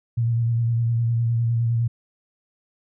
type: tone with vibrato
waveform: sine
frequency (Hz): 116.54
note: A#2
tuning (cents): 0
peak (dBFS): -18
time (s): 0.17-1.88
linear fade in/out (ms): 10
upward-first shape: square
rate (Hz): 9.8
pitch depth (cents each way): 23
effects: none